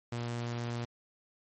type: tone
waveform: sawtooth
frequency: 118.9 Hz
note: A#2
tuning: 35 cents sharp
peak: -30 dBFS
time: 0.12-0.85 s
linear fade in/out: 5 ms
effects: MP3 32 kbps